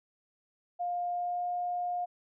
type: tone with pitch glide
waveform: sine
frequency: 706 to 710.9 Hz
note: F5 to F5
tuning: +19 to +31 cents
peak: -30 dBFS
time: 0.79-2.06 s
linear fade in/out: 20 ms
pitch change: +12 cents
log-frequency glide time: 1.11-1.46 s
effects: none